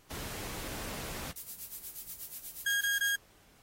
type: noise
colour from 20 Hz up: pink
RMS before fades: -41 dBFS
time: 0.1-1.32 s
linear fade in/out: 10 ms
type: noise with tremolo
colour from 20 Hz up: violet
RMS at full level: -39 dBFS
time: 1.36-3.16 s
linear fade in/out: 0 ms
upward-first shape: sine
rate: 8.3 Hz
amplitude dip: 75%
type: tone bursts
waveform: 35% pulse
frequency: 1631 Hz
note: G#6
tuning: 32 cents flat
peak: -26 dBFS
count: 3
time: 2.66-3.158 s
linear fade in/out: 5 ms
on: 150 ms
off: 24 ms
effects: pink hiss -63 dBFS RMS until 3.62 s + AAC 48 kbps